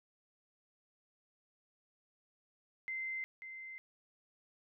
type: tone with echo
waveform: sine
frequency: 2076 Hz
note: C7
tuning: 14 cents flat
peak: -37 dBFS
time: 2.88-3.24 s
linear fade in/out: 0 ms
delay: 540 ms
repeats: 1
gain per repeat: -8 dB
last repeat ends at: 3.78 s
effects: none